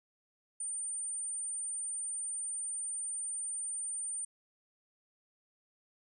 sine tone, 9010 Hz, C#9, 27 cents sharp, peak -33 dBFS, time 0.6-4.25 s, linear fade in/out 5 ms, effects tanh soft clip ceiling -34 dBFS

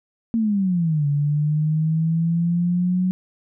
sine exponential two-way sweep, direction down then up, 232.4 to 143 to 185.2 Hz, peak -17 dBFS, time 0.34-3.11 s, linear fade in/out 0 ms, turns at 1.07 s, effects none

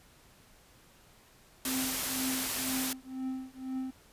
triangle tone with tremolo, 261 Hz, C4, 4 cents flat, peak -29 dBFS, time 1.65-3.91 s, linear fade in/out 10 ms, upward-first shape triangle, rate 2 Hz, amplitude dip 100%
white noise, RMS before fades -33 dBFS, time 1.65-2.93 s, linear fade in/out 2 ms
effects pink hiss -60 dBFS RMS until 4.12 s + resampled to 32000 Hz

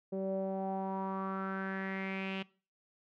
sawtooth tone with low-pass filter sweep, 191.9 Hz, G3, 37 cents flat, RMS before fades -37 dBFS, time 0.12-2.43 s, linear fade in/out 10 ms, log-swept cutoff 490 to 2900 Hz, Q 5.4, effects noise-tail reverb RT60 0.4 s tail -22 dB re dry

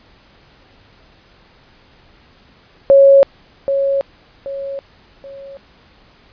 sine tone with echo, 551 Hz, C#5, 11 cents flat, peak -4 dBFS, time 2.9-3.23 s, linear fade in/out 0 ms, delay 780 ms, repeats 3, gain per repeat -9 dB, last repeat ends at 5.57 s, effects pink hiss -49 dBFS RMS until 6.32 s + resampled to 11025 Hz

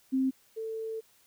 sine tone pair in turn, 263.5 / 444.9 Hz, C4 / A4, +12 / +19 cents, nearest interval major sixth, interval 907 cents, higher second, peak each -24 / -33 dBFS, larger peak first, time 0.12-0.31 / 0.56-1.01 s, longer second, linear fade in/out 20 ms, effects white hiss -64 dBFS RMS until 1.26 s

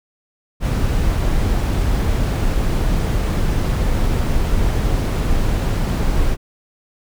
brown noise, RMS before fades -17 dBFS, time 0.6-6.37 s, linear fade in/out 50 ms, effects none

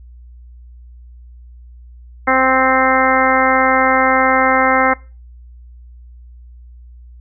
harmonic tone, 261.6 Hz, C4, in tune, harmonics 1 / 2 / 3 / 4 / 5 / 6 / 7 / 8, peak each -20 / -18 / -17 / -19 / -17 / -21 / -21 / -19 dBFS, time 2.27-4.94 s, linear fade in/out 10 ms, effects noise-tail reverb RT60 0.3 s tail -21 dB re dry + added 60 Hz sine -36 dBFS peak until 7.2 s

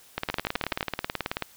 two click trains, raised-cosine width 0.3 ms, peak -10 / -11 dBFS, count 7 / 24, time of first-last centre 0.3-0.808 / 0.18-1.423 s, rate 11.8 / 18.5 Hz, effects white hiss -54 dBFS RMS until 1.56 s

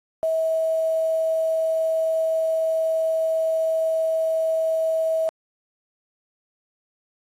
sine tone with quantisation, 645 Hz, E5, 38 cents flat, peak -19 dBFS, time 0.23-5.29 s, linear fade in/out 0 ms, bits 7, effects AAC 32 kbps

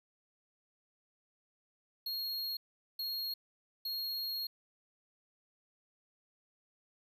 square tone bursts at uneven times, 4279 Hz, C8, 38 cents sharp, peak -36 dBFS, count 3, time 2.06-2.57 / 2.99-3.34 / 3.85-4.47 s, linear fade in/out 5 ms, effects none

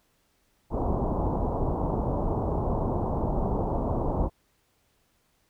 pink low-pass noise, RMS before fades -27 dBFS, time 0.7-4.3 s, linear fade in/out 50 ms, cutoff 1000 Hz, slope 48 dB/octave, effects pink hiss -69 dBFS RMS until 5.49 s

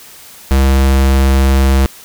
square tone, 67.1 Hz, C2, 44 cents sharp, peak -8 dBFS, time 0.51-1.86 s, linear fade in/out 0 ms, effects white hiss -37 dBFS RMS until 2.04 s

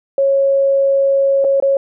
sine tone with dropouts, 549 Hz, C#5, 17 cents flat, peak -10 dBFS, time 0.18-1.77 s, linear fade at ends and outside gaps 2 ms, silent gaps 1.443-1.447 / 1.601-1.624 s, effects none

